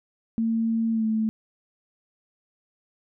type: tone with pitch glide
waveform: sine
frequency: 226.4 to 219.6 Hz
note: A3 to A3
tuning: +50 to -3 cents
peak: -21 dBFS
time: 0.38-1.29 s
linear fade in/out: 0 ms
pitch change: -53 cents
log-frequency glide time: 0.92-1.05 s
effects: none